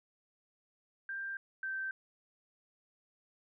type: tone pair in turn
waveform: sine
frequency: 1584 / 1555.9 Hz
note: G6 / G6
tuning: +18 / -13 cents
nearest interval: unison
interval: 31 cents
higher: first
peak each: -37 / -35 dBFS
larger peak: second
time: 1.09-1.37 / 1.63-1.91 s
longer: neither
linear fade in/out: 2 ms
effects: none